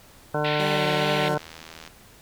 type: harmonic tone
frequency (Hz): 150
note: D3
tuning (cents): +37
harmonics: 1 / 2 / 3 / 4 / 5 / 6 / 7 / 9 / 10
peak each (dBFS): -29 / -33 / -29 / -28 / -31 / -33 / -35 / -36 / -34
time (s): 0.34-1.38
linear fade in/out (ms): 5
type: band-pass noise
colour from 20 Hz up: pink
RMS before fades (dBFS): -30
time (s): 0.44-1.29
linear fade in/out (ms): 10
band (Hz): 1800 to 4100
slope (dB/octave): 48
type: tone with vibrato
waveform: 15% pulse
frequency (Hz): 190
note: F#3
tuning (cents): +46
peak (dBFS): -22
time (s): 0.59-1.35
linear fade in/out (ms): 10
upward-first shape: sine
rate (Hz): 2.4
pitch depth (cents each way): 70
type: click train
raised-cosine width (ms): 0.2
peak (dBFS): -23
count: 83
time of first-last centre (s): 0.86-1.876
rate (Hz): 80.7
effects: pink hiss -51 dBFS RMS until 2.21 s